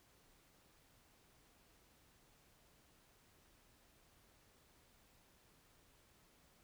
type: silence
effects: pink hiss -70 dBFS RMS until 6.63 s